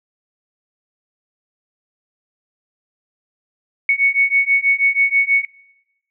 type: beating tone pair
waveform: sine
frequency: 2217 / 2223.2 Hz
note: C#7 / C#7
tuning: 0 / +4 cents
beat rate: 6.2 Hz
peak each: -16 dBFS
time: 3.89-5.45 s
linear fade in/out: 2 ms
effects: noise-tail reverb RT60 0.9 s tail -22 dB re dry